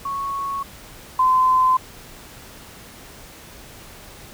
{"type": "tone pair in turn", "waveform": "sine", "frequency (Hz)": [1106, 1027.8], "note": ["C#6", "C6"], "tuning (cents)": [-4, -31], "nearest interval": "minor second", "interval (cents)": 127, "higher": "first", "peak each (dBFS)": [-23, -13], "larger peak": "second", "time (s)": [[0.05, 0.63], [1.19, 1.77]], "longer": "neither", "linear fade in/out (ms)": 5, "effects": ["pink hiss -42 dBFS RMS until 4.33 s"]}